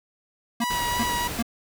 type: tone bursts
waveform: square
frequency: 233.1 Hz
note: A#3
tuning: in tune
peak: -24 dBFS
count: 3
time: 0.6-1.426 s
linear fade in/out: 5 ms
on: 42 ms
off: 350 ms
type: tone with vibrato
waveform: sawtooth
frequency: 970 Hz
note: B5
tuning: 31 cents flat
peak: -21 dBFS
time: 0.61-1.28 s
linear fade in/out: 10 ms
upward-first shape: sine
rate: 3.1 Hz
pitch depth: 17 cents each way
type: noise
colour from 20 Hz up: pink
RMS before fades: -32 dBFS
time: 0.7-1.42 s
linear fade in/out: 5 ms
effects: none